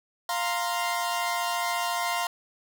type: chord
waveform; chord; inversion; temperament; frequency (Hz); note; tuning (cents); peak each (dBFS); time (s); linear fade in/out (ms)
sawtooth; F suspended fourth; none; equal; 698.5 / 932.3 / 1046.5; F5 / Bb5 / C6; 0 / 0 / 0; -26 / -28 / -27; 0.29-2.27; 2
effects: none